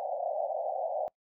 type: band-pass noise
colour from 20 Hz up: white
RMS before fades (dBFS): -33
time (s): 0-1.08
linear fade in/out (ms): 0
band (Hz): 550 to 770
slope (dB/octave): 96
effects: noise-tail reverb RT60 0.1 s tail -23 dB re dry